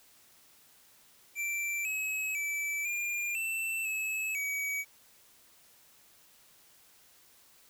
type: tone with pitch steps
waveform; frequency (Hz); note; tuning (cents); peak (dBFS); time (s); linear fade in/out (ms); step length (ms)
square; 2346 / 2563 / 2313 / 2404 / 2672 / 2589 / 2268; D7 / E7 / D7 / D7 / E7 / E7 / C#7; -2 / -49 / -27 / +40 / +23 / -32 / +39; -32; 1.35-4.85; 50; 500
effects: white hiss -61 dBFS RMS until 7.69 s